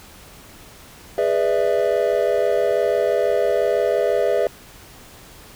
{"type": "chord", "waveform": "triangle", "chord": "E dominant seventh", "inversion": "first", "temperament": "just", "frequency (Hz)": [412, 494.4, 593.3, 659.3], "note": ["G#4", "B4", "D5", "E5"], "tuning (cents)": [-14, 2, 18, 0], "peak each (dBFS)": -20, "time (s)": [1.18, 4.47], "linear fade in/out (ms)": 2, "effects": ["pink hiss -44 dBFS RMS until 5.55 s"]}